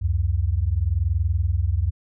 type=tone pair together; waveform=sine; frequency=70 / 90.79 Hz; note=C#2 / F#2; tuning=+18 / -32 cents; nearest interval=perfect fourth; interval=450 cents; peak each=-22 / -21 dBFS; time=0.01-1.91 s; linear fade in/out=20 ms; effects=none